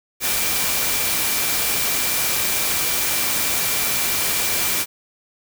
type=tone in noise; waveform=sine; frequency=2349 Hz; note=D7; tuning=in tune; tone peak=-31 dBFS; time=0.2-4.86 s; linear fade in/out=50 ms; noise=white; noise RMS=-21 dBFS; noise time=0.2-4.86 s; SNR=-13 dB; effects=none